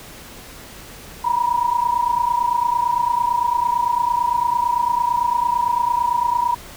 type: tone pair together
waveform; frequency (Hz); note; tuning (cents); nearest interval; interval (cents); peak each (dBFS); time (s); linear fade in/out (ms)
sine; 947.1 / 976; A#5 / B5; +27 / -21; minor second; 52; -19; 1.24-6.55; 10
effects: pink hiss -39 dBFS RMS until 6.76 s